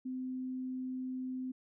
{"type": "tone", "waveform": "sine", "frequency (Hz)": 257, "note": "C4", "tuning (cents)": -31, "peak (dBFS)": -36, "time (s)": [0.05, 1.52], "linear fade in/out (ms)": 10, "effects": []}